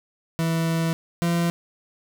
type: tone pair in turn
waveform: 40% pulse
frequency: 164.2 / 170.53 Hz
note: E3 / F3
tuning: -6 / -41 cents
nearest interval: minor second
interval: 65 cents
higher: second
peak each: -20 / -19 dBFS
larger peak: second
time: 0.39-0.93 / 1.22-1.5 s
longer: first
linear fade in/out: 0 ms
effects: 9-bit